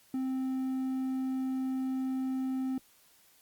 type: tone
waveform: triangle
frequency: 261.6 Hz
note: C4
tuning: in tune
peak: -28 dBFS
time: 0.14-2.78 s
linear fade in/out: 2 ms
effects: white hiss -63 dBFS RMS until 3.41 s + Opus 48 kbps